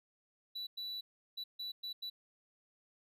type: tone bursts at uneven times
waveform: triangle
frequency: 3951 Hz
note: B7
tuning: in tune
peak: -38 dBFS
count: 6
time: 0.55-0.67 / 0.77-1.01 / 1.37-1.44 / 1.59-1.72 / 1.83-1.93 / 2.02-2.1 s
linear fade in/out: 10 ms
effects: none